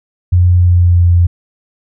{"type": "tone with pitch glide", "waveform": "sine", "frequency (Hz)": [89.1, 87.06], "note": ["F2", "F2"], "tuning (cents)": [35, -5], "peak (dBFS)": -5, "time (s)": [0.32, 1.27], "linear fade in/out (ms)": 10, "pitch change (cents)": -40, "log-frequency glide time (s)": [0.55, 1.07], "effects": []}